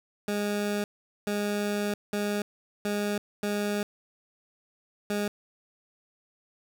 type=tone bursts at uneven times; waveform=20% pulse; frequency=206 Hz; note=G#3; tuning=14 cents flat; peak=-22 dBFS; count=6; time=0.28-0.84 / 1.27-1.94 / 2.13-2.42 / 2.85-3.18 / 3.43-3.83 / 5.1-5.28 s; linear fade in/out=2 ms; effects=none